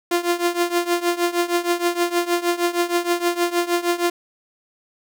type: tone with tremolo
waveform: sawtooth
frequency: 347.6 Hz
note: F4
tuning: 8 cents flat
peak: -11 dBFS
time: 0.11-4.1 s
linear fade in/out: 5 ms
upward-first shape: triangle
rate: 6.4 Hz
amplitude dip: 90%
effects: none